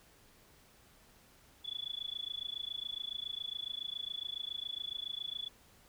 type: tone with amplitude modulation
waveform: sine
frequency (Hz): 3432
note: A7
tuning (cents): -44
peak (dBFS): -34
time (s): 1.64-5.49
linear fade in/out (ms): 20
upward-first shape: sine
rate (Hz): 27.2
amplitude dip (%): 100
effects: pink hiss -63 dBFS RMS until 5.88 s